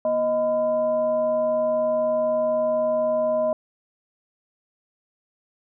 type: tone with frequency modulation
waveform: sine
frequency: 624 Hz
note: D#5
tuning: 5 cents sharp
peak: -19 dBFS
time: 0.05-3.53 s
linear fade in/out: 2 ms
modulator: 384 Hz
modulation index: 0.44
effects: none

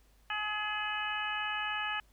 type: harmonic tone with a mistuned harmonic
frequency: 423.3 Hz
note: G#4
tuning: 33 cents sharp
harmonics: 2 / 3 / 4 / 5 / 6 / 7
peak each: -39 / -39 / -37 / -47 / -39 / -40 dBFS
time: 0.3-2 s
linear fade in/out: 2 ms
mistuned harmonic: 5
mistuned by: -34 cents
effects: added 50 Hz sine -62 dBFS peak until 2.12 s + pink hiss -69 dBFS RMS until 2.12 s

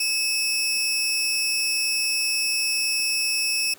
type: tone pair together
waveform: 25% pulse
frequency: 2591 / 5490 Hz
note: E7 / F8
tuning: -30 / -31 cents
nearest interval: octave + minor second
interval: 1299 cents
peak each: -20 dBFS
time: 0-3.74 s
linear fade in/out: 5 ms
effects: pink hiss -49 dBFS RMS until 3.78 s + high-pass 200 Hz 12 dB/octave

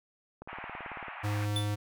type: click train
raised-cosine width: 1 ms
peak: -29 dBFS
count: 13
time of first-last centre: 0.42-1.083 s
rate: 18.1 Hz
type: band-pass noise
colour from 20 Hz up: pink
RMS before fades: -43 dBFS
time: 0.48-1.46 s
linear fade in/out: 10 ms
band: 710 to 2600 Hz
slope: 48 dB/octave
type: tone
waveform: square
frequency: 103.83 Hz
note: G#2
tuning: in tune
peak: -30 dBFS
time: 1.23-1.76 s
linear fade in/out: 20 ms
type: tone with exponential decay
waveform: square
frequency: 3500 Hz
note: A7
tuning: 10 cents flat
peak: -29 dBFS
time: 1.56-1.74 s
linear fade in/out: 2 ms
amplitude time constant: 38 ms
effects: none

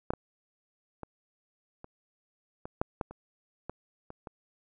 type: clicks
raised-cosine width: 1 ms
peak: -14 / -21 / -25 / -30 / -25 / -13 / -17 / -30 / -22 / -29 / -27 dBFS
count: 11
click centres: 0.105 / 0.136 / 1.033 / 1.844 / 2.655 / 2.815 / 3.012 / 3.11 / 3.696 / 4.104 / 4.272 s
effects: none

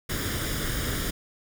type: noise with comb filter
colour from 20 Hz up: pink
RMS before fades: -29 dBFS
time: 0.09-1.11 s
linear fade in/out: 10 ms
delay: 0.58 ms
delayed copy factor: +0.65
effects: none

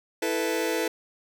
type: chord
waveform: sawtooth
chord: E suspended fourth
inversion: none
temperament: just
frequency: 329.6 / 439.5 / 494.4 Hz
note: E4 / A4 / B4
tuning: 0 / -2 / +2 cents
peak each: -25 dBFS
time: 0.22-0.88 s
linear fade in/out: 5 ms
effects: none

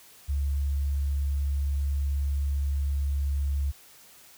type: tone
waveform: sine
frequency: 70.3 Hz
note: C#2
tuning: 25 cents sharp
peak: -24 dBFS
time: 0.28-3.72 s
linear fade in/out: 20 ms
effects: white hiss -53 dBFS RMS until 4.37 s

